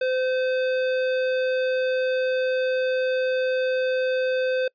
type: tone with hard clipping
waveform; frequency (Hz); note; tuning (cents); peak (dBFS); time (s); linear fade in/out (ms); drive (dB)
sine; 514; C5; -31; -23; 0.01-4.68; 5; 15
effects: noise-tail reverb RT60 0.1 s tail -26 dB re dry + resampled to 11025 Hz